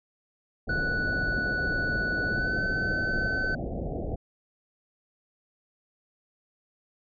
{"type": "low-pass noise", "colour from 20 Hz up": "pink", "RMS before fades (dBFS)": -32, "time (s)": [0.67, 4.16], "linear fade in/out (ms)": 10, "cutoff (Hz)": 750, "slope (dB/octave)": 96}
{"type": "tone with pitch glide", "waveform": "triangle", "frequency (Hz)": [1480, 1521.6], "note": ["F#6", "F#6"], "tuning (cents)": [0, 48], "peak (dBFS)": -25, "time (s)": [0.69, 3.55], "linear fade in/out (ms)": 5, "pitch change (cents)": 48, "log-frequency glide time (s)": [2.29, 2.59]}
{"effects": ["resampled to 11025 Hz"]}